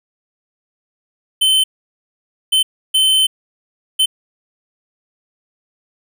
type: tone bursts at uneven times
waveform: square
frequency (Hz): 3071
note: G7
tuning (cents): -36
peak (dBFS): -11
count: 4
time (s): 1.41-1.64 / 2.52-2.63 / 2.94-3.27 / 3.99-4.06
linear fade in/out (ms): 10
effects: none